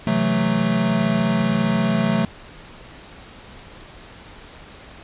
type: chord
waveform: square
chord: F# half-diminished seventh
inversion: second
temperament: equal with one note detuned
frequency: 131.8 / 164.81 / 185 / 220 Hz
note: C3 / E3 / F#3 / A3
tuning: +13 / 0 / 0 / 0 cents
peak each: -27 / -26 / -23 / -21 dBFS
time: 0.07-2.25 s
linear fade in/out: 2 ms
effects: pink hiss -42 dBFS RMS until 5.03 s + resampled to 8000 Hz